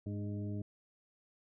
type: harmonic tone with a mistuned harmonic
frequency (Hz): 103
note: G#2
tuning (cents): -14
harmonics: 1 / 2 / 3 / 4 / 6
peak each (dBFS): -38 / -42 / -45 / -51 / -54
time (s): 0.06-0.62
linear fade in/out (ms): 5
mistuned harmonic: 3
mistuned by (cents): -23
effects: none